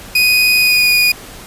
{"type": "tone with pitch glide", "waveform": "30% pulse", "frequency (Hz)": [2489, 2458], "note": ["D#7", "D#7"], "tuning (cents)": [0, -22], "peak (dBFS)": -6, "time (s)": [0.15, 1.12], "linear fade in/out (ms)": 5, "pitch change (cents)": -22, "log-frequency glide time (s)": [0.59, 0.9], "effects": ["pink hiss -34 dBFS RMS until 1.46 s", "resampled to 32000 Hz"]}